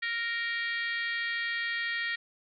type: harmonic tone with a mistuned harmonic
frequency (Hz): 466.2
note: A#4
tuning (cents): 0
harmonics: 3 / 4 / 5 / 6 / 7 / 8 / 9 / 10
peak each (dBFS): -41 / -31 / -38 / -47 / -41 / -46 / -46 / -51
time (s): 0.02-2.16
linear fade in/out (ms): 10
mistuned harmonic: 10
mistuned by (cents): -46
effects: none